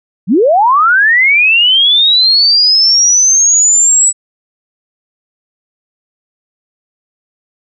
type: linear sweep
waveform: sine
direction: up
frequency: 150 to 7902 Hz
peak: -5 dBFS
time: 0.27-4.13 s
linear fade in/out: 50 ms
effects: none